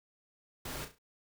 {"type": "noise with echo", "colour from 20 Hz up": "pink", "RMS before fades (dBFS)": -41, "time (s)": [0.65, 0.85], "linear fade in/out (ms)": 5, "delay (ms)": 34, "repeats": 4, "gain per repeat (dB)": -8, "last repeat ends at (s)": 0.986, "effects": []}